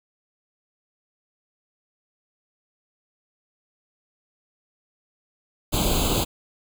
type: noise with comb filter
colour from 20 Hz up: pink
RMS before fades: -22 dBFS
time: 5.72-6.25 s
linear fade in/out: 20 ms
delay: 0.27 ms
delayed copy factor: +0.95
effects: none